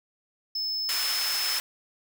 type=tone; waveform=triangle; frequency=5230 Hz; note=E8; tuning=15 cents flat; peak=-26 dBFS; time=0.55-1.59 s; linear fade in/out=5 ms
type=high-pass noise; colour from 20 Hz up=pink; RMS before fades=-31 dBFS; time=0.89-1.6 s; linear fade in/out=0 ms; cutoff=1400 Hz; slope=12 dB/octave
effects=none